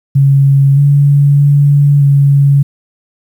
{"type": "tone with pitch steps", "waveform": "sine", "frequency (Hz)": [138.2, 142.4, 143.2, 140.5], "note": ["C#3", "C#3", "D3", "C#3"], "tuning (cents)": [-5, 47, -43, 24], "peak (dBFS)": -4, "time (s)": [0.15, 2.63], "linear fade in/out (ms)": 10, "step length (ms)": 620, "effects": ["7-bit"]}